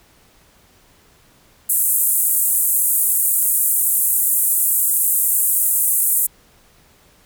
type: band-pass noise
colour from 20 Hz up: white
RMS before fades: -17 dBFS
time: 1.69-6.27 s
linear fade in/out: 10 ms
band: 8100 to 16000 Hz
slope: 48 dB/octave
effects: pink hiss -53 dBFS RMS until 7.25 s